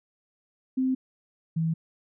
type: tone pair in turn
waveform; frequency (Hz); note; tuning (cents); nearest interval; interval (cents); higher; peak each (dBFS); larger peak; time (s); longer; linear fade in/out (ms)
sine; 260 / 162.61; C4 / E3; -11 / -23; minor sixth; 812; first; -22 / -23; first; 0.77-0.95 / 1.56-1.74; neither; 10
effects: none